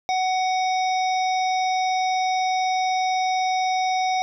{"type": "harmonic tone with a mistuned harmonic", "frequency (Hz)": 746, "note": "F#5", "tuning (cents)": 14, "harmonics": [1, 3, 5, 7, 8], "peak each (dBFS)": [-20, -30, -34, -37, -38], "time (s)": [0.09, 4.22], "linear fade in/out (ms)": 0, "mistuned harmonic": 8, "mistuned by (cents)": -81, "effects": []}